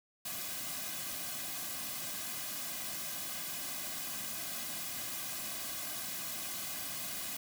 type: noise with comb filter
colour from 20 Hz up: white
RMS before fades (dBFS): -40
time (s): 0.25-7.37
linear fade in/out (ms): 5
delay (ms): 2.2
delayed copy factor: -0.8
effects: none